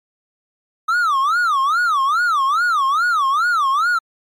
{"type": "tone with vibrato", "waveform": "triangle", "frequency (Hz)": 1244.5, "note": "D#6", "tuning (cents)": 0, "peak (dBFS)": -12, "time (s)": [0.88, 3.99], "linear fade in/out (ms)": 10, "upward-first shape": "sine", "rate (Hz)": 2.4, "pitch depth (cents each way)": 270, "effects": ["MP3 96 kbps"]}